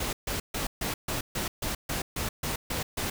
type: noise bursts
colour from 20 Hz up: pink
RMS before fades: -31 dBFS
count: 12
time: 0-3.1 s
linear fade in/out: 5 ms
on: 130 ms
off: 140 ms
effects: none